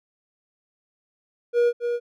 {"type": "tone with echo", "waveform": "triangle", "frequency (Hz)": 477.9, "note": "A#4", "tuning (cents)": 43, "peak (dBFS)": -14, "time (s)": [1.53, 1.73], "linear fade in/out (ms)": 50, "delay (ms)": 270, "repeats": 1, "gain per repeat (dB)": -6, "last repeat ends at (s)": 2, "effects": []}